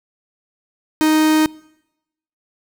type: tone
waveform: 45% pulse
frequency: 311.1 Hz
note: D#4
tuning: in tune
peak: -12 dBFS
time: 1.01-1.46 s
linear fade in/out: 0 ms
effects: noise-tail reverb RT60 0.9 s tail -24 dB re dry